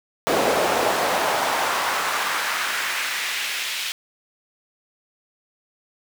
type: noise with high-pass filter sweep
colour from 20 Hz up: brown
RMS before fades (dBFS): -23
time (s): 0.27-3.92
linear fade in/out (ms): 0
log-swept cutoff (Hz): 460 to 2900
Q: 1.4
effects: none